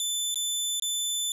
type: tone with dropouts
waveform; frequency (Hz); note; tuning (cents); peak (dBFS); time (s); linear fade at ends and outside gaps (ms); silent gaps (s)
20% pulse; 3519; A7; 0; -21; 0-1.32; 1; 0.344-0.357 / 0.798-0.822
effects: none